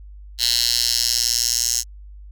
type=tone with high-pass filter sweep; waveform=10% pulse; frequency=119.3 Hz; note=A#2; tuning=41 cents sharp; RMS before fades=-20 dBFS; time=0.38-1.84 s; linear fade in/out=50 ms; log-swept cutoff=4100 to 6200 Hz; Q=3.5; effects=added 50 Hz sine -37 dBFS peak until 2.31 s